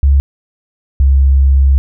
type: tone pair in turn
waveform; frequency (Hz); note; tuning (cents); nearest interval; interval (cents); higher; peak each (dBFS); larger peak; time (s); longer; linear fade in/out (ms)
sine; 69.3 / 67.83; C#2 / C#2; 0 / -37; unison; 37; first; -5; neither; 0.03-0.2 / 1-1.78; second; 0
effects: none